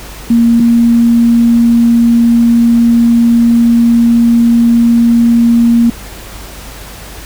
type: tone pair in turn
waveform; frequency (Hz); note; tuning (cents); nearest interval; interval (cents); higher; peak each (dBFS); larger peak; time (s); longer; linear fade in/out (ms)
sine; 233.1 / 234.1; A#3 / A#3; 0 / +8; unison; 8; second; -4; neither; 0.3-0.6 / 0.6-5.9; second; 5
effects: added 50 Hz sine -30 dBFS peak until 7.25 s + pink hiss -30 dBFS RMS until 7.25 s